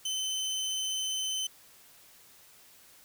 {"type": "tone", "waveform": "25% pulse", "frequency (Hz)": 3057, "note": "G7", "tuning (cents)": -44, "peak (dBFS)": -27, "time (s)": [0.05, 1.47], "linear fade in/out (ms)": 5, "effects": ["white hiss -57 dBFS RMS until 3.04 s"]}